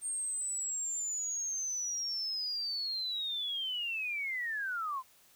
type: linear sweep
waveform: sine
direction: down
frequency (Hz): 8690 to 1000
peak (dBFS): -33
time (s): 0.01-5.03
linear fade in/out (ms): 50
effects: white hiss -63 dBFS RMS until 5.35 s